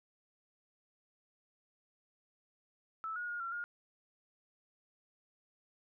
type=tone with pitch steps; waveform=sine; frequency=1312 / 1444 / 1428 / 1364 / 1423 Hz; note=E6 / F#6 / F6 / F6 / F6; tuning=-9 / -43 / +38 / -41 / +32 cents; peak=-37 dBFS; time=3.04-3.64 s; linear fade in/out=0 ms; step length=120 ms; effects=none